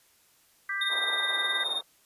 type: harmonic tone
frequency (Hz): 395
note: G4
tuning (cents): +13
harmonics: 3 / 4 / 5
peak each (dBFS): -38 / -32 / -32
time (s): 0.69-1.64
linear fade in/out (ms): 5
type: tone with tremolo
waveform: triangle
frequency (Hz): 3672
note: A#7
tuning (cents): -27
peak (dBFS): -24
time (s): 0.81-1.81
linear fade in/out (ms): 5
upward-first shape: sine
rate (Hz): 19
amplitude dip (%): 65
type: band-pass noise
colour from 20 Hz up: white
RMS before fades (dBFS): -41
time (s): 0.88-1.83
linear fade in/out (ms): 50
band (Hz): 400 to 1200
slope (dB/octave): 24
effects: white hiss -63 dBFS RMS until 2.05 s + resampled to 32000 Hz